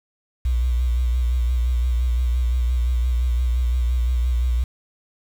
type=tone with vibrato; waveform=sine; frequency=61 Hz; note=B1; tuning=21 cents flat; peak=-16 dBFS; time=0.45-4.64 s; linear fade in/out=5 ms; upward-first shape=sine; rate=5.8 Hz; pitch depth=58 cents each way; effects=tanh soft clip ceiling -13 dBFS + 7-bit